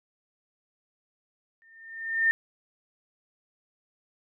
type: tone with exponential growth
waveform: sine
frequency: 1812 Hz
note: A#6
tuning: 50 cents flat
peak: -17 dBFS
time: 1.62-2.31 s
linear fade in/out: 0 ms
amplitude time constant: 150 ms
effects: none